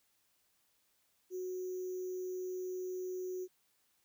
sine tone with sample-and-hold, 367.3 Hz, F#4, 13 cents flat, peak -37 dBFS, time 1.3-3.48 s, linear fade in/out 50 ms, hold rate 6300 Hz, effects white hiss -75 dBFS RMS until 4.04 s

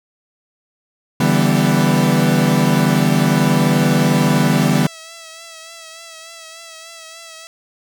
40% pulse chord, E minor seventh, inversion third, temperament equal with one note detuned, 144.56 / 164.81 / 196 / 246.9 Hz, D3 / E3 / G3 / B3, -27 / 0 / 0 / 0 cents, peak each -17 dBFS, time 1.2-4.87 s, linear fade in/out 5 ms
5% pulse tone with vibrato, 656 Hz, E5, 9 cents flat, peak -23 dBFS, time 3.9-7.47 s, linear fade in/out 0 ms, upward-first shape triangle, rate 3.4 Hz, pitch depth 41 cents each way
effects none

